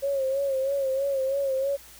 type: tone with vibrato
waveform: sine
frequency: 543 Hz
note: C#5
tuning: 36 cents flat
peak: -23 dBFS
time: 0.02-1.77 s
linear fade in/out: 20 ms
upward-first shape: sine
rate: 3.1 Hz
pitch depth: 57 cents each way
effects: added 60 Hz sine -57 dBFS peak until 1.99 s + white hiss -49 dBFS RMS until 1.99 s